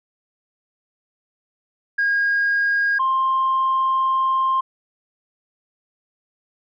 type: tone pair in turn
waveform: sine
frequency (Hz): 1630 / 1055.8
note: G#6 / C6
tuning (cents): -33 / +15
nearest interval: minor sixth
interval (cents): 752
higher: first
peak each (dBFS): -15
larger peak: neither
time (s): 1.98-2.99 / 2.99-4.61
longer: second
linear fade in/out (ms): 10
effects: tanh soft clip ceiling -13 dBFS